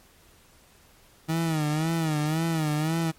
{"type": "tone with vibrato", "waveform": "30% pulse", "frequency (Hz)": 157.6, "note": "D#3", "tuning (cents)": 23, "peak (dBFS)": -21, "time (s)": [1.28, 3.12], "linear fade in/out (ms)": 20, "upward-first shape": "sine", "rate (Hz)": 1.9, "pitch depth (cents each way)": 92, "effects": ["pink hiss -57 dBFS RMS until 3.18 s", "MP3 64 kbps"]}